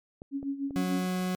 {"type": "clicks", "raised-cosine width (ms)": 2, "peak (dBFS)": -29, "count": 3, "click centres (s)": [0.219, 0.429, 0.708]}
{"type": "tone with tremolo", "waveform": "sine", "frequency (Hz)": 277.2, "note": "C#4", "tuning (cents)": 0, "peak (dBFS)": -27, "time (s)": [0.31, 1.07], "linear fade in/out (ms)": 50, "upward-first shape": "sine", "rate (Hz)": 6.7, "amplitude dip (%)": 75}
{"type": "tone", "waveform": "40% pulse", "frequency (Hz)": 183.4, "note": "F#3", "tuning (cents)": -15, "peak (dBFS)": -27, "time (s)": [0.76, 1.35], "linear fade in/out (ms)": 0}
{"effects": ["MP3 96 kbps"]}